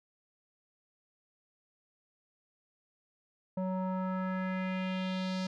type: tone with low-pass filter sweep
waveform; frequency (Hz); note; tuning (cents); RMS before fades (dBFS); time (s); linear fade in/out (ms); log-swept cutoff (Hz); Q
square; 186.6; F#3; +15; -34; 3.57-5.47; 5; 730 to 5100; 2.3
effects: none